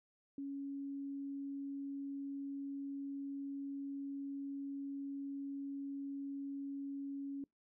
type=tone; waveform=sine; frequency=278.1 Hz; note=C#4; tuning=6 cents sharp; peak=-40 dBFS; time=0.38-7.44 s; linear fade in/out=2 ms; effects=noise-tail reverb RT60 0.2 s tail -26 dB re dry